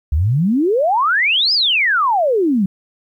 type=exponential two-way sweep; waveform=sine; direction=up then down; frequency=67.3 to 5180 to 180.1 Hz; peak=-12 dBFS; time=0.12-2.66 s; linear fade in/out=5 ms; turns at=1.53 s; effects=9-bit